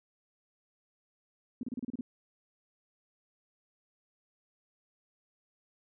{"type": "tone bursts", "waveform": "sine", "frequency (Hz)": 246.9, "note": "B3", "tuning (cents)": 0, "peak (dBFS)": -33, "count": 8, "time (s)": [1.61, 2.01], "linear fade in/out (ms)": 2, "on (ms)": 22, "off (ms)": 32, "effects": []}